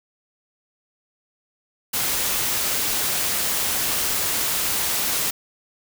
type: noise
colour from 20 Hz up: white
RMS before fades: -23 dBFS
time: 1.93-5.31 s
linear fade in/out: 10 ms
effects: none